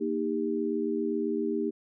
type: chord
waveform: sine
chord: Eb major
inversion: second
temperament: equal with one note detuned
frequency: 233.1 / 311.1 / 398.6 Hz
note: Bb3 / Eb4 / G4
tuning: 0 / 0 / +29 cents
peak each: -32 / -31 / -30 dBFS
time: 0-1.71 s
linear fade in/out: 20 ms
effects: none